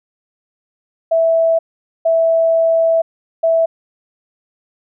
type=tone bursts at uneven times; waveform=sine; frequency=657 Hz; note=E5; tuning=6 cents flat; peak=-10 dBFS; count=3; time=1.11-1.59 / 2.05-3.02 / 3.43-3.66 s; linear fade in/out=10 ms; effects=none